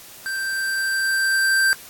square tone with level ramp, 1568 Hz, G6, in tune, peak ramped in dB -25 to -15 dBFS, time 0.26-1.73 s, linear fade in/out 0 ms, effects white hiss -42 dBFS RMS until 1.89 s + AAC 64 kbps

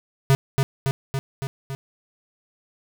square tone with echo, 135.8 Hz, C#3, 35 cents flat, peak -14 dBFS, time 0.3-0.35 s, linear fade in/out 0 ms, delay 280 ms, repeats 5, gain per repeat -3 dB, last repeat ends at 1.75 s, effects none

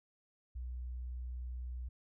sine tone, 61.74 Hz, B1, in tune, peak -39 dBFS, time 0.55-1.89 s, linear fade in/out 10 ms, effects none

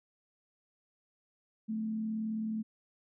sine tone with frequency modulation, 219 Hz, A3, 8 cents flat, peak -32 dBFS, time 1.68-2.63 s, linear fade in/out 20 ms, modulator 39.2 Hz, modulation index 0.25, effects none

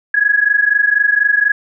sine tone pair together, 1660 / 1684.1 Hz, G#6 / G#6, -1 / +24 cents, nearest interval unison, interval 25 cents, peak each -13 dBFS, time 0.14-1.52 s, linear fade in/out 5 ms, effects none

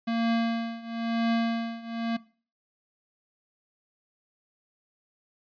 square tone with tremolo, 230 Hz, A#3, 23 cents flat, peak -22 dBFS, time 0.07-2.17 s, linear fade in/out 10 ms, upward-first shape triangle, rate 1 Hz, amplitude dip 90%, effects noise-tail reverb RT60 0.4 s tail -20 dB re dry + resampled to 11025 Hz

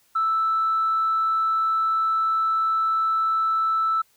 sine tone, 1318.5 Hz, E6, in tune, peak -18 dBFS, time 0.15-4.02 s, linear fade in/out 10 ms, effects tanh soft clip ceiling -15 dBFS + white hiss -62 dBFS RMS until 4.16 s

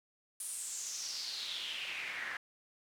pink noise with band-pass filter sweep, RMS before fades -41 dBFS, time 0.4-2.37 s, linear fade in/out 2 ms, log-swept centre 10000 to 1700 Hz, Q 4.7, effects none

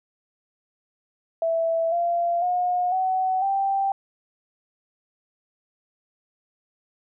sine tone with pitch steps, 659.3 / 688.5 / 719 / 750.8 / 784 Hz, E5 / F5 / F#5 / F#5 / G5, 0 / -25 / -50 / +25 / 0 cents, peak -20 dBFS, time 1.42-3.92 s, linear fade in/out 2 ms, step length 500 ms, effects none

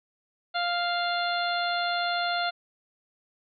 harmonic tone, 698.5 Hz, F5, in tune, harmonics 1 / 2 / 3 / 4 / 5 / 6, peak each -28 / -30 / -38 / -39 / -35 / -35 dBFS, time 0.54-2.51 s, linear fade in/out 20 ms, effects none

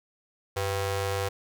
sawtooth ring-modulated tone, 293.7 Hz, D4, in tune, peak -20 dBFS, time 0.56-1.29 s, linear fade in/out 10 ms, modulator 200 Hz, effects none

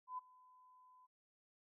sine tone with ADSR envelope, 1009 Hz, B5, 37 cents sharp, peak -40 dBFS, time 0.07-1.07 s, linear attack 110 ms, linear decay 16 ms, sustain -23 dB, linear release 21 ms, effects none

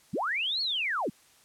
sine linear two-way sweep, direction up then down, 109.4 to 4435 to 130.5 Hz, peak -27 dBFS, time 0.13-1.1 s, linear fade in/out 10 ms, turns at 0.61 s, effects white hiss -60 dBFS RMS until 1.44 s + low-pass 11000 Hz 12 dB/octave

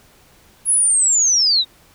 sine linear sweep, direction down, 10680 to 3685 Hz, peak -12 dBFS, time 0.65-1.65 s, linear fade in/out 50 ms, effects pink hiss -51 dBFS RMS until 1.94 s

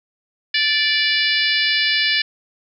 harmonic tone with a mistuned harmonic, 584 Hz, D5, 10 cents flat, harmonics 3 / 4 / 5 / 6 / 7 / 8 / 9, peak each -21 / -22 / -23 / -24 / -24 / -25 / -26 dBFS, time 0.54-2.22 s, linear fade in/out 5 ms, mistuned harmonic 9, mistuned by -34 cents, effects none

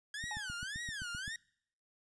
sawtooth tone with vibrato, 1636 Hz, G#6, 26 cents flat, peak -36 dBFS, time 0.14-1.36 s, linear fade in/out 2 ms, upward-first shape sine, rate 1.8 Hz, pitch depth 270 cents each way
click train, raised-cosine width 5 ms, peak -34 dBFS, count 9, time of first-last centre 0.24-1.279 s, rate 7.7 Hz
triangle tone with exponential decay, 845 Hz, G#5, 30 cents sharp, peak -37 dBFS, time 0.31-0.57 s, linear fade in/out 2 ms, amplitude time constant 55 ms
effects noise-tail reverb RT60 0.7 s tail -26 dB re dry + resampled to 22050 Hz

